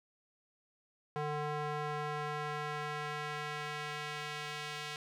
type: tone with band-pass filter sweep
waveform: square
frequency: 149.4 Hz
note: D3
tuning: 30 cents sharp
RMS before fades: -39 dBFS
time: 1.16-4.96 s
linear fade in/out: 0 ms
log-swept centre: 800 to 3100 Hz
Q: 0.87
effects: none